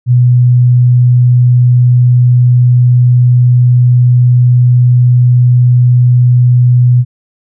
sine tone, 123.47 Hz, B2, in tune, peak -3 dBFS, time 0.06-7.05 s, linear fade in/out 50 ms, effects none

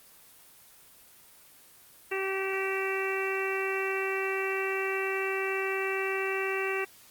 harmonic tone, 385.7 Hz, G4, 28 cents flat, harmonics 1 / 2 / 3 / 4 / 5 / 6 / 7, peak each -31 / -40 / -38 / -39 / -36 / -37 / -36 dBFS, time 2.11-6.85 s, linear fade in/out 10 ms, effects white hiss -55 dBFS RMS until 7.1 s + Opus 24 kbps

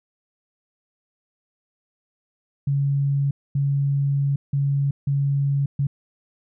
sine tone bursts at uneven times, 140 Hz, C#3, 18 cents sharp, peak -18 dBFS, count 5, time 2.67-3.31 / 3.55-4.36 / 4.53-4.91 / 5.07-5.66 / 5.79-5.87 s, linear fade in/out 5 ms, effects none

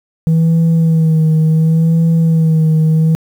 sine tone with vibrato, 161.2 Hz, E3, 38 cents flat, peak -5 dBFS, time 0.27-3.15 s, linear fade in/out 0 ms, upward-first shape sine, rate 0.7 Hz, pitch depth 40 cents each way, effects tanh soft clip ceiling -7 dBFS + 7-bit

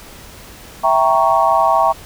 sine chord, E diminished seventh, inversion none, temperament equal, 659.3 / 784 / 932.3 / 1108.7 Hz, E5 / G5 / Bb5 / Db6, 0 / 0 / 0 / 0 cents, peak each -16 dBFS, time 0.83-1.93 s, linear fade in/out 20 ms, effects pink hiss -38 dBFS RMS until 2.05 s

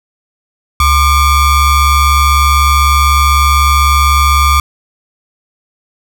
square ring-modulated tone, 566 Hz, C#5, 36 cents sharp, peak -4 dBFS, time 0.8-4.6 s, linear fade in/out 2 ms, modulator 636 Hz, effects none

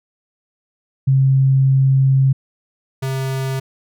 sine / square tone pair in turn, 134.2 / 133.27 Hz, C3 / C3, +44 / +32 cents, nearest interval unison, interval 12 cents, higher first, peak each -10 / -20 dBFS, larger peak first, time 1.07-2.33 / 3.02-3.6 s, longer first, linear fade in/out 10 ms, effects none

